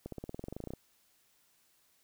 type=accelerating click train; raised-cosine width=2 ms; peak=-27 dBFS; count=16; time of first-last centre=0.06-0.736 s; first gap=63 ms; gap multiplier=0.95; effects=white hiss -70 dBFS RMS until 2.03 s